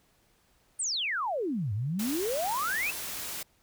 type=exponential two-way sweep; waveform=sine; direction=down then up; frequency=9270 to 96.5 to 2707 Hz; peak=-28 dBFS; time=0.79-2.91 s; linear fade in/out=10 ms; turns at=1.73 s
type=noise; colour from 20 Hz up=white; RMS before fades=-37 dBFS; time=1.99-3.43 s; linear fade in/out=5 ms
effects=pink hiss -67 dBFS RMS until 3.62 s